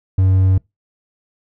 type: tone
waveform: triangle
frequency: 94.4 Hz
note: F#2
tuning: 35 cents sharp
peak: -8 dBFS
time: 0.18-0.58 s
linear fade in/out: 5 ms
effects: noise-tail reverb RT60 0.2 s tail -25 dB re dry